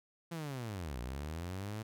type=linear two-way sweep; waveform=sawtooth; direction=down then up; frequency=172.4 to 58.27 to 111.6 Hz; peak=-35 dBFS; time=0.31-1.83 s; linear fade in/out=10 ms; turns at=0.99 s; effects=none